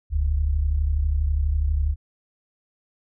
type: tone pair together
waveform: sine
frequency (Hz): 41.21 / 73.42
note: E1 / D2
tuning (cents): 0 / 0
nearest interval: minor seventh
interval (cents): 1000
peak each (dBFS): -24 / -20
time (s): 0.1-1.96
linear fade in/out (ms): 50
effects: none